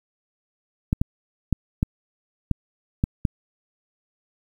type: clicks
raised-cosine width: 5 ms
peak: -7 dBFS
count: 7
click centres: 0.929 / 1.015 / 1.527 / 1.829 / 2.513 / 3.039 / 3.252 s
effects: 8-bit